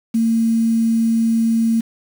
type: tone with quantisation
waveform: sine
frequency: 227.2 Hz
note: A#3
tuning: 44 cents flat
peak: -13 dBFS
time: 0.14-1.81 s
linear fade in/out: 10 ms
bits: 6
effects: none